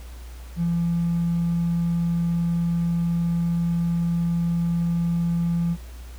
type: tone with hard clipping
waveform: triangle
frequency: 170 Hz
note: F3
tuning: 46 cents flat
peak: -20 dBFS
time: 0.56-5.77 s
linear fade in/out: 50 ms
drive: 3 dB
effects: added 60 Hz sine -36 dBFS peak until 6.18 s + pink hiss -49 dBFS RMS until 6.18 s